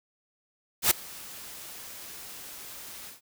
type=noise with ADSR envelope; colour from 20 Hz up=white; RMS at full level=-19 dBFS; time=0.82-3.21 s; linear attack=89 ms; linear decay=6 ms; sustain=-24 dB; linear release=140 ms; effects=none